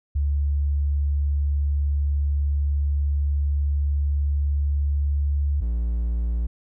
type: tone pair in turn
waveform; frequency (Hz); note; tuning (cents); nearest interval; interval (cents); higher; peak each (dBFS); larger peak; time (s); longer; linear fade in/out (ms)
sine / triangle; 71.7 / 58.33; D2 / A#1; -41 / +2; major third; 357; first; -19; neither; 0.15-5.61 / 5.61-6.47; first; 10
effects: none